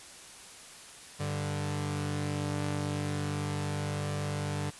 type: tone pair together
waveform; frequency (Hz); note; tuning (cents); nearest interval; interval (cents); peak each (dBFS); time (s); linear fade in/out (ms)
sawtooth; 98 / 146.83; G2 / D3; 0 / 0; perfect fifth; 700; -31 / -29; 1.19-4.71; 20
effects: white hiss -49 dBFS RMS until 4.79 s + resampled to 24000 Hz